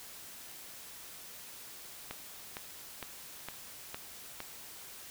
click train, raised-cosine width 0.3 ms, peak -23 dBFS, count 6, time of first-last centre 2.11-4.404 s, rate 2.18 Hz, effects white hiss -49 dBFS RMS until 5.1 s

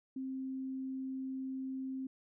sine tone, 263.7 Hz, C4, 14 cents sharp, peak -37 dBFS, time 0.16-2.07 s, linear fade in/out 5 ms, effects none

